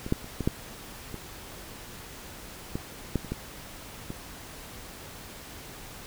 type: clicks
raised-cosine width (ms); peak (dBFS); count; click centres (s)
3; -21 / -10 / -29 / -17 / -10 / -24 / -17 / -12 / -26 / -17 / -21; 11; 0.064 / 0.124 / 0.244 / 0.407 / 0.475 / 1.143 / 2.755 / 3.157 / 3.247 / 3.32 / 4.104
effects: pink hiss -44 dBFS RMS until 6.06 s